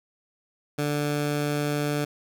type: tone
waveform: 15% pulse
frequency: 146.83 Hz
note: D3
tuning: in tune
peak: -18 dBFS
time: 0.78-2.05 s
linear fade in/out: 10 ms
effects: none